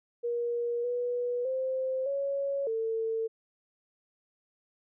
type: tone with pitch steps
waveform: sine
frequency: 475.2 / 487.5 / 522 / 556 / 448.8 Hz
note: A#4 / B4 / C5 / C#5 / A4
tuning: +33 / -23 / -4 / +5 / +34 cents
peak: -28 dBFS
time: 0.23-3.28 s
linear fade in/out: 20 ms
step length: 610 ms
effects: none